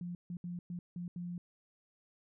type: tone bursts at uneven times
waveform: sine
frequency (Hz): 175.4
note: F3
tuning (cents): +8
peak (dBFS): -38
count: 6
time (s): 0.01-0.15 / 0.3-0.37 / 0.44-0.59 / 0.7-0.79 / 0.96-1.08 / 1.16-1.38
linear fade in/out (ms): 2
effects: none